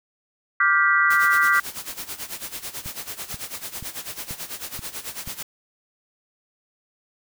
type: chord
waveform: sine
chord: G dominant seventh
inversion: second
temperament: just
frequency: 1176 / 1411.2 / 1568 / 1960 Hz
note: D6 / F6 / G6 / B6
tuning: +2 / +18 / 0 / -14 cents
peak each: -21 dBFS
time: 0.6-1.6 s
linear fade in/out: 5 ms
type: noise with tremolo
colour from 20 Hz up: white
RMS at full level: -31 dBFS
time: 1.1-5.43 s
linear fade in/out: 5 ms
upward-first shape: sine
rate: 9.1 Hz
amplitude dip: 80%
type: click train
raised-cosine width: 5 ms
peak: -24 dBFS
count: 6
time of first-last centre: 2.86-5.275 s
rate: 2.07 Hz
effects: none